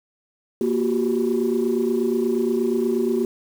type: tone cluster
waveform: sine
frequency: 235.5 / 361 / 389.4 Hz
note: A#3 / F#4 / G4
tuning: +18 / -43 / -12 cents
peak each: -22 dBFS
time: 0.61-3.25 s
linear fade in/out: 2 ms
effects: tanh soft clip ceiling -12 dBFS + 7-bit